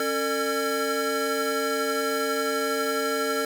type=tone cluster; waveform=square; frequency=274 / 449.3 / 599 / 1360 / 1658 Hz; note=C#4 / A4 / D5 / F6 / G#6; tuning=-20 / +36 / +34 / -46 / -3 cents; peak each=-33 / -28 / -33 / -31 / -35 dBFS; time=0-3.45 s; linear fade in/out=2 ms; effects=none